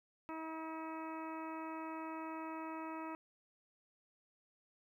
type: harmonic tone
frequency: 320.1 Hz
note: D#4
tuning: 49 cents sharp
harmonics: 1 / 2 / 3 / 4 / 5 / 6 / 7 / 8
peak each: -45 / -51 / -47 / -50 / -61 / -59 / -61 / -57 dBFS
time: 0.29-3.15 s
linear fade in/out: 0 ms
effects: 13-bit